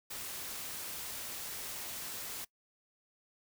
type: noise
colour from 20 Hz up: white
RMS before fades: -42 dBFS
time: 0.1-2.45 s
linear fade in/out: 10 ms
effects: noise-tail reverb RT60 0.1 s tail -22 dB re dry